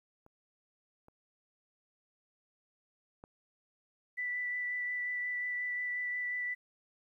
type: clicks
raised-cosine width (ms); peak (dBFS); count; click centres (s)
1; -44 / -43 / -35; 3; 0.264 / 1.084 / 3.239
type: tone with vibrato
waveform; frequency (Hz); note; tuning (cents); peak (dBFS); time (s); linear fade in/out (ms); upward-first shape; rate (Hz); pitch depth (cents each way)
sine; 1975.5; B6; 0; -33; 4.17-6.55; 20; sine; 5.6; 10
effects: 12-bit